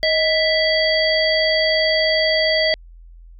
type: harmonic tone with a mistuned harmonic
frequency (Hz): 659.3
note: E5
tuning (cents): 0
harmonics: 1 / 3 / 5 / 7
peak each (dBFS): -18 / -20 / -24 / -21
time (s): 0.03-2.74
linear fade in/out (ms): 0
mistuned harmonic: 1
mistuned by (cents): -80
effects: added 42 Hz sine -39 dBFS peak until 3.39 s